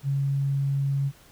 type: tone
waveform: sine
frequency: 138.59 Hz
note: C#3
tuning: in tune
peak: -22 dBFS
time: 0.03-1.12 s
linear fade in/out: 50 ms
effects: pink hiss -54 dBFS RMS until 1.31 s